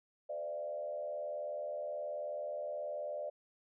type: tone with frequency modulation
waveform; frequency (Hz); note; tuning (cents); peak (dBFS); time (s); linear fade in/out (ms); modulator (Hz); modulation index
sine; 594; D5; +20; -37; 0.29-3.3; 10; 78.8; 0.82
effects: none